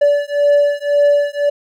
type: beating tone pair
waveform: triangle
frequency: 577 / 578.9 Hz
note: D5 / D5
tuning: -31 / -25 cents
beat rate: 1.9 Hz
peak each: -12 dBFS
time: 0.01-1.5 s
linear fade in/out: 10 ms
effects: none